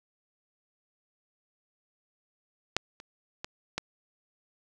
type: clicks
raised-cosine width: 0.2 ms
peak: -7 / -28 / -18 / -13 dBFS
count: 4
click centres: 2.766 / 3.001 / 3.445 / 3.78 s
effects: none